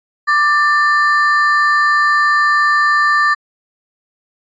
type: ring-modulated tone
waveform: triangle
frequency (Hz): 1480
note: F#6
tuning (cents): 0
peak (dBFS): -5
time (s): 0.27-3.35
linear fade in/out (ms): 20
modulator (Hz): 301
effects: resampled to 16000 Hz